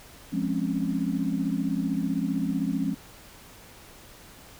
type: chord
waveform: sine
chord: Db major seventh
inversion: first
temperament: equal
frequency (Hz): 174.61 / 207.7 / 261.6 / 277.2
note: F3 / Ab3 / C4 / Db4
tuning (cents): 0 / 0 / 0 / 0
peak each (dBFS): -30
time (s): 0.32-2.95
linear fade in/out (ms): 20
effects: pink hiss -49 dBFS RMS until 4.59 s